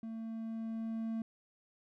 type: tone with level ramp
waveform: triangle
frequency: 224.7 Hz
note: A3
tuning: 37 cents sharp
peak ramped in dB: -38 to -32 dBFS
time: 0.03-1.22 s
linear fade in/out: 2 ms
effects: none